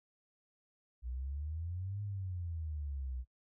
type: exponential two-way sweep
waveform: sine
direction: up then down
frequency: 59 to 103.83 to 60.9 Hz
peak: -37 dBFS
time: 1.02-3.25 s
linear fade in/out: 50 ms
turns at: 2.02 s
effects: noise-tail reverb RT60 0.1 s tail -23 dB re dry